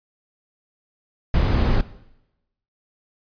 brown noise, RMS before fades -18 dBFS, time 1.34-1.81 s, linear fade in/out 2 ms, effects noise-tail reverb RT60 0.9 s tail -17 dB re dry + resampled to 11025 Hz

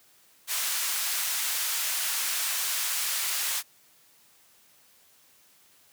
white band-pass noise, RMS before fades -29 dBFS, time 0.47-3.63 s, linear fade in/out 50 ms, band 1100 to 16000 Hz, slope 12 dB/octave, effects white hiss -60 dBFS RMS until 5.92 s + high-pass 80 Hz 12 dB/octave

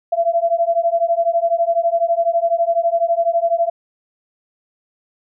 sine beating tone pair, 670 / 682 Hz, E5 / F5, +28 / -41 cents, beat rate 12 Hz, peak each -17 dBFS, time 0.12-3.7 s, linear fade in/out 10 ms, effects none

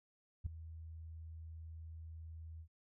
sine tone with ADSR envelope, 80.8 Hz, E2, 34 cents flat, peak -32 dBFS, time 0.44-2.68 s, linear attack 22 ms, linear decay 6 ms, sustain -15 dB, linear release 77 ms, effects none

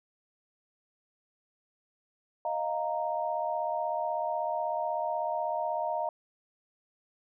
sine chord, Eb suspended second, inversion none, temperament equal with one note detuned, 622.3 / 698.5 / 929.1 Hz, Eb5 / F5 / Bb5, 0 / 0 / -6 cents, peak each -33 dBFS, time 2.45-6.09 s, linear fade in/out 2 ms, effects none

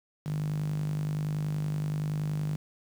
sawtooth tone with high-pass filter, 50.6 Hz, G#1, 44 cents flat, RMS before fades -31 dBFS, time 0.25-2.56 s, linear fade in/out 5 ms, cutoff 150 Hz, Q 9.8, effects 9-bit

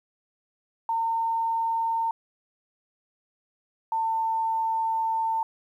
sine tone pair in turn, 910 / 897.5 Hz, A#5 / A5, -42 / +34 cents, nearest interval unison, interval 24 cents, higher first, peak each -23 / -23 dBFS, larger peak neither, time 0.89-2.11 / 3.92-5.43 s, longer second, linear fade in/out 2 ms, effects 10-bit

